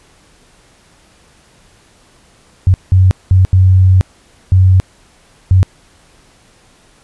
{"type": "tone bursts at uneven times", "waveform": "sine", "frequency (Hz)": 93.4, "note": "F#2", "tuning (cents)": 17, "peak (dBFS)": -4, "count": 6, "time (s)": [[2.67, 2.74], [2.92, 3.11], [3.31, 3.45], [3.53, 4.01], [4.52, 4.8], [5.51, 5.63]], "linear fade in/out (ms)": 0, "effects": ["pink hiss -48 dBFS RMS until 7.03 s", "resampled to 24000 Hz"]}